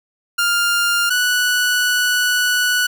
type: tone pair in turn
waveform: sawtooth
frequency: 1400 / 1477.7 Hz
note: F6 / F#6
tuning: +4 / -3 cents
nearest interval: minor second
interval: 93 cents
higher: second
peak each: -11 / -11 dBFS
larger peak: neither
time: 0.38-1.1 / 1.1-2.87 s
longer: second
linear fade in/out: 10 ms
effects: none